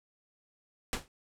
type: noise with exponential decay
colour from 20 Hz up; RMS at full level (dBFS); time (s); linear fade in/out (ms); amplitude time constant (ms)
pink; -28; 0.93-1.08; 0; 31
effects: low-pass 10000 Hz 12 dB/octave